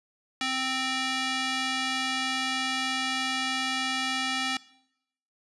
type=tone with band-pass filter; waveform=square; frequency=261.6 Hz; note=C4; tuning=in tune; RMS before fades=-29 dBFS; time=0.41-4.57 s; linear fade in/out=2 ms; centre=3100 Hz; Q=1; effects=noise-tail reverb RT60 0.8 s tail -21 dB re dry + resampled to 24000 Hz